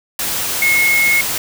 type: tone in noise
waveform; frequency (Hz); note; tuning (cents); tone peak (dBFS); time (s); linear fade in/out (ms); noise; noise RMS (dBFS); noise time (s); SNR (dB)
sine; 2170; C#7; -37; -11; 0.62-1.21; 2; white; -20; 0.19-1.38; +6
effects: none